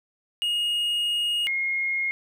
triangle / sine tone pair in turn, 2866 / 2147 Hz, F7 / C7, +44 / +44 cents, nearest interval perfect fourth, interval 500 cents, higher first, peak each -21 / -23 dBFS, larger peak first, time 0.42-1.47 / 1.47-2.11 s, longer first, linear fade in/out 0 ms, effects none

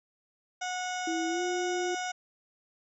harmonic tone, 731 Hz, F#5, 21 cents flat, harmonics 1 / 2 / 3 / 4 / 5 / 7 / 8 / 9 / 10, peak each -34 / -38 / -42 / -44 / -46 / -48 / -44 / -48 / -49 dBFS, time 0.61-2.12 s, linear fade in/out 10 ms
sine tone with pitch glide, 329.6 to 355.3 Hz, E4 to F4, 0 to +30 cents, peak -30 dBFS, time 1.07-1.95 s, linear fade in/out 5 ms, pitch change +130 cents, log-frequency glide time 1.28-1.42 s
effects none

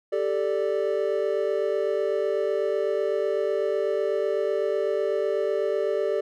triangle chord, G suspended second, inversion none, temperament equal, 392 / 440 / 587.3 Hz, G4 / A4 / D5, 0 / 0 / 0 cents, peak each -25 dBFS, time 0.12-6.21 s, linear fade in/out 10 ms, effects none

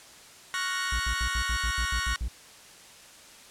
sawtooth chord, Gb major seventh, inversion second, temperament equal, 1108.7 / 1396.9 / 1480 / 1864.7 Hz, Db6 / F6 / Gb6 / Bb6, 0 / 0 / 0 / 0 cents, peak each -30 / -35 / -29 / -29 dBFS, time 0.54-2.16 s, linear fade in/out 0 ms
triangle tone bursts, 57.9 Hz, A#1, 11 cents flat, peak -25 dBFS, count 10, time 0.92-2.282 s, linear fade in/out 5 ms, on 75 ms, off 68 ms
effects white hiss -50 dBFS RMS until 3.5 s + low-pass 9000 Hz 12 dB/octave

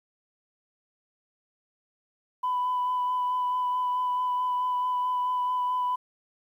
sine tone with vibrato, 997 Hz, B5, 16 cents sharp, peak -23 dBFS, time 2.43-5.96 s, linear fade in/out 10 ms, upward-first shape sine, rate 4.6 Hz, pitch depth 13 cents each way, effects tanh soft clip ceiling -21 dBFS + 10-bit

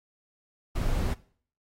brown noise, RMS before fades -27 dBFS, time 0.75-1.14 s, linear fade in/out 10 ms, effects noise-tail reverb RT60 0.5 s tail -19 dB re dry + AAC 48 kbps

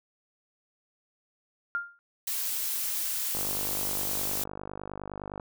sine tone with exponential decay, 1400 Hz, F6, 4 cents sharp, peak -24 dBFS, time 1.75-1.99 s, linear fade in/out 0 ms, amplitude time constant 52 ms
blue noise, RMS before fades -31 dBFS, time 2.27-4.44 s, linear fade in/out 5 ms
click train, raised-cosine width 1 ms, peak -23 dBFS, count 103, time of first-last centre 3.35-5.398 s, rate 49.8 Hz
effects none

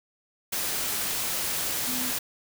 sine tone in noise, 251.8 Hz, B3, 34 cents sharp, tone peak -35 dBFS, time 1.87-2.11 s, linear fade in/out 10 ms, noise white, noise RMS -29 dBFS, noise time 0.52-2.19 s, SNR -9 dB, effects none

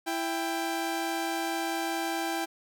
sawtooth tone pair together, 332.2 / 790 Hz, E4 / G5, +13 / +13 cents, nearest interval octave + minor third, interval 1500 cents, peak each -28 dBFS, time 0.06-2.46 s, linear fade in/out 20 ms, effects none

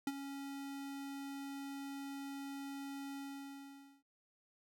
square tone with ADSR envelope, 277.2 Hz, C#4, in tune, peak -33 dBFS, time 0.07-4.03 s, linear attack 3 ms, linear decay 38 ms, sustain -11 dB, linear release 860 ms, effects none

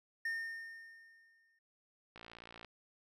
triangle tone with exponential decay, 1823 Hz, A#6, 39 cents flat, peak -32 dBFS, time 0.25-1.59 s, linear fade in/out 5 ms, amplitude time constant 290 ms
click train, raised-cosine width 0.3 ms, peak -35 dBFS, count 29, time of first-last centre 2.16-2.647 s, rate 57.5 Hz
effects none

